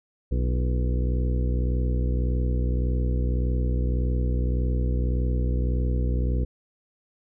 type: harmonic tone with a mistuned harmonic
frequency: 61.74 Hz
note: B1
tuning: in tune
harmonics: 1 / 2 / 3 / 4 / 5 / 6 / 7 / 8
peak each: -22 / -29 / -36 / -35 / -40 / -40 / -40 / -39 dBFS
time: 0.31-6.45 s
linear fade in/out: 10 ms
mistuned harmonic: 6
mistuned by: -82 cents
effects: none